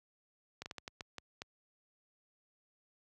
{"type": "slowing click train", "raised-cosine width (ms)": 0.2, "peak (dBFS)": -25, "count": 8, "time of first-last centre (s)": [0.62, 1.419], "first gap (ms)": 39, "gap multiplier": 1.35, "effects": ["high-pass 60 Hz 12 dB/octave"]}